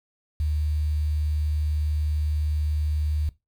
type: tone with quantisation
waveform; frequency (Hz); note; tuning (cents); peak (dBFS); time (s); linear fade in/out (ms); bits
sine; 75.6; D#2; -49; -22; 0.4-3.29; 0; 8
effects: noise-tail reverb RT60 0.2 s tail -18 dB re dry